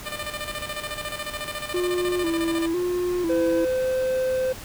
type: tone with tremolo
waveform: 10% pulse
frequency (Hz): 599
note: D5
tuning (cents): +34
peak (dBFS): -20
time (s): 0.05-2.68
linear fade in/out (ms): 20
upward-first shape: square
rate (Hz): 14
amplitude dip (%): 65
type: tone with vibrato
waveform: triangle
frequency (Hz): 343.8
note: F4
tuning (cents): -27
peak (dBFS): -20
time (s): 1.74-3.65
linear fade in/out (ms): 5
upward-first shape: square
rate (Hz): 1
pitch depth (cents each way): 65
type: tone with pitch glide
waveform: triangle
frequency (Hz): 510 to 516.5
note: C5 to C5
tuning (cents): -44 to -22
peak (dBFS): -19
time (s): 3.29-4.53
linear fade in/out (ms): 10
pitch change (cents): +22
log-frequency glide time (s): 3.5-3.91
effects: pink hiss -39 dBFS RMS until 4.64 s